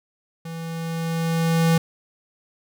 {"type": "tone with level ramp", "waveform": "square", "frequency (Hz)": 164.81, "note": "E3", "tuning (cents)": 0, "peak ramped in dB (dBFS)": [-32, -15], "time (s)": [0.45, 1.78], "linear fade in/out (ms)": 5, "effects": []}